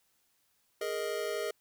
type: chord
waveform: square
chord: Ab suspended second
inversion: none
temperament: just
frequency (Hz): 415.3 / 467.2 / 623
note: Ab4 / Bb4 / Eb5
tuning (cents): 0 / +4 / +2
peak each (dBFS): -37 / -38 / -38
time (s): 0.81-1.51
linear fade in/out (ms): 5
effects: white hiss -73 dBFS RMS until 1.6 s